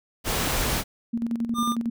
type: noise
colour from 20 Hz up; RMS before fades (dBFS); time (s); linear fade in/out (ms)
pink; -25; 0.24-0.84; 50
type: tone with tremolo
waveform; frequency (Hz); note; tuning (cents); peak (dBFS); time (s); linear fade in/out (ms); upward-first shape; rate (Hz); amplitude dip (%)
sine; 232.2; A#3; -7; -22; 1.13-1.9; 10; square; 11; 60
type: tone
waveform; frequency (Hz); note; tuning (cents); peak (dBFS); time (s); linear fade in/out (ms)
square; 1200; D6; +37; -25; 1.54-1.76; 50
effects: none